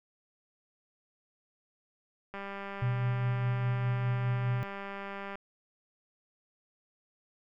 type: click train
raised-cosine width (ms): 0.5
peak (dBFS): -26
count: 598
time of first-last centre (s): 2.34-5.355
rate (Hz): 198
type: tone with tremolo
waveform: sine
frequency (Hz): 122.8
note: B2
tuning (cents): -9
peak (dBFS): -26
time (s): 2.82-4.63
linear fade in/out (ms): 0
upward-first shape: sine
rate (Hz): 4.9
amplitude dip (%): 35
effects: none